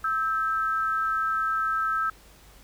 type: tone pair together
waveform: sine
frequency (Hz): 1305 / 1574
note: E6 / G6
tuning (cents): -18 / +7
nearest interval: minor third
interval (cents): 325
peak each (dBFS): -24 / -30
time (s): 0.04-2.1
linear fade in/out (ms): 5
effects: added 50 Hz sine -53 dBFS peak until 2.63 s + pink hiss -54 dBFS RMS until 2.63 s